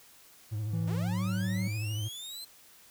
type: tone with vibrato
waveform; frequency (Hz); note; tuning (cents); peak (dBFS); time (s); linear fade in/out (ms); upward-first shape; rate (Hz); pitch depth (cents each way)
triangle; 106.9; A2; -49; -29; 0.51-2.09; 20; sine; 13; 66
type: tone with pitch glide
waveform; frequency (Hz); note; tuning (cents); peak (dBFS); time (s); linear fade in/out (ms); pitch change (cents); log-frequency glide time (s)
triangle; 164.81 to 187.14; E3 to F#3; 0 to +20; -29; 0.73-1.68; 5; +220; 0.9-1.23
type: linear sweep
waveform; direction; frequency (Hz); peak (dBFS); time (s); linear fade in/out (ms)
sawtooth; up; 270 to 4159; -37; 0.87-2.45; 10
effects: white hiss -57 dBFS RMS until 2.9 s